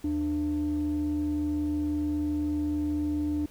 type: tone pair together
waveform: sine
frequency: 78.8 / 297.3 Hz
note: D#2 / D4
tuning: +23 / +21 cents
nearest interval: octave + major seventh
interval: 2298 cents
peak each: -32 / -25 dBFS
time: 0.04-3.46 s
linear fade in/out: 5 ms
effects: tanh soft clip ceiling -22 dBFS + pink hiss -55 dBFS RMS until 3.5 s